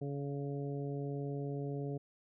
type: harmonic tone with a mistuned harmonic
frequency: 141.5 Hz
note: C#3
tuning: 36 cents sharp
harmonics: 1 / 2 / 3 / 4 / 5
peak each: -38 / -43 / -42 / -50 / -52 dBFS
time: 0.01-1.98 s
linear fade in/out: 10 ms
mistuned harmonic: 5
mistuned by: -20 cents
effects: none